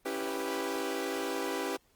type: chord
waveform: sawtooth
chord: C# half-diminished seventh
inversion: none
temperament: equal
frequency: 277.2 / 329.6 / 392 / 493.9 Hz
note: C#4 / E4 / G4 / B4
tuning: 0 / 0 / 0 / 0 cents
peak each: -35 / -35 / -32 / -34 dBFS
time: 0.05-1.77 s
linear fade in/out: 10 ms
effects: pink hiss -68 dBFS RMS until 1.95 s + Opus 24 kbps